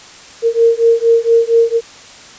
sine beating tone pair, 459.2 / 463.5 Hz, A#4 / A#4, -26 / -10 cents, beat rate 4.3 Hz, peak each -11 dBFS, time 0.42-1.81 s, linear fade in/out 50 ms, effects white hiss -37 dBFS RMS until 2.38 s + resampled to 16000 Hz

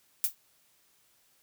violet noise with exponential decay, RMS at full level -22 dBFS, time 0.24-0.35 s, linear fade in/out 0 ms, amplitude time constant 22 ms, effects white hiss -67 dBFS RMS until 1.42 s

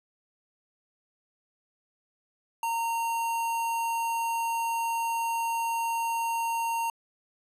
square tone with notch filter, 921 Hz, A#5, 21 cents flat, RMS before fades -29 dBFS, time 2.63-6.9 s, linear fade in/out 2 ms, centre 4300 Hz, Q 1.7, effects resampled to 32000 Hz

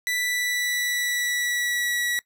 sawtooth tone with pitch glide, 1975.5 to 1936 Hz, B6 to B6, 0 to -35 cents, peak -20 dBFS, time 0.07-2.19 s, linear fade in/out 0 ms, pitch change -35 cents, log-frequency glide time 0.18-2 s, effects noise-tail reverb RT60 0.1 s tail -20 dB re dry

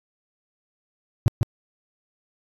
triangle tone with echo, 114.3 Hz, A#2, 34 cents flat, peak -9 dBFS, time 1.26-1.28 s, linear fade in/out 0 ms, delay 150 ms, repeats 1, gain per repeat -4 dB, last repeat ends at 1.43 s, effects tanh soft clip ceiling -6 dBFS + resampled to 32000 Hz

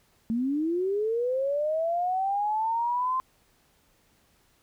sine linear sweep, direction up, 220 to 1046.5 Hz, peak -24 dBFS, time 0.3-3.2 s, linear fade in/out 0 ms, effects pink hiss -65 dBFS RMS until 4.62 s

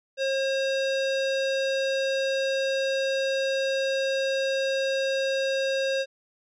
square tone with low-pass filter, 538 Hz, C5, 48 cents sharp, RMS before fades -26 dBFS, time 0.17-6.06 s, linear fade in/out 50 ms, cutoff 4600 Hz, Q 1.9, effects none

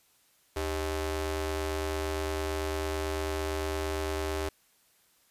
sawtooth ring-modulated tone, 233.1 Hz, A#3, in tune, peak -23 dBFS, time 0.56-4.49 s, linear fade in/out 5 ms, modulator 161 Hz, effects white hiss -66 dBFS RMS until 5.3 s + resampled to 32000 Hz

